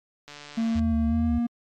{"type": "click train", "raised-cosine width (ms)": 0.2, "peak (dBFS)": -25, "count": 76, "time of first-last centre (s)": [0.28, 0.794], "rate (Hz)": 146}
{"type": "tone with pitch glide", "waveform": "triangle", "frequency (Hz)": [227.2, 236.8], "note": ["A#3", "A#3"], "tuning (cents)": [-44, 27], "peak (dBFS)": -20, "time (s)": [0.57, 1.47], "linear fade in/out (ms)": 10, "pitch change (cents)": 71, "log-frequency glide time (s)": [1.01, 1.34]}
{"type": "tone with vibrato", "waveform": "sine", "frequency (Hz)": 77.5, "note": "D#2", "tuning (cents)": -6, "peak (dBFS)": -25, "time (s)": [0.75, 1.39], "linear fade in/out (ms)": 10, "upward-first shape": "square", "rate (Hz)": 2.8, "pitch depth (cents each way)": 77}
{"effects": ["MP3 64 kbps"]}